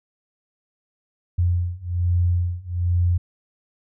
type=beating tone pair; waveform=sine; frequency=87.31 / 88.51 Hz; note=F2 / F2; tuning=0 / +24 cents; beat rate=1.2 Hz; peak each=-22 / -21 dBFS; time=1.38-3.18 s; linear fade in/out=10 ms; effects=none